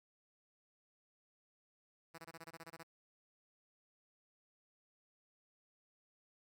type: tone bursts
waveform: 5% pulse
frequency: 164.81 Hz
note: E3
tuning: in tune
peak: -38 dBFS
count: 11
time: 2.14-2.833 s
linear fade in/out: 10 ms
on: 43 ms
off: 22 ms
effects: none